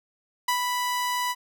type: tone with ADSR envelope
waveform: sawtooth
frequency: 987.8 Hz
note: B5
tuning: in tune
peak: -17 dBFS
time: 0.48-1.35 s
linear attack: 6 ms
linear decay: 92 ms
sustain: -4 dB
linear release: 42 ms
effects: none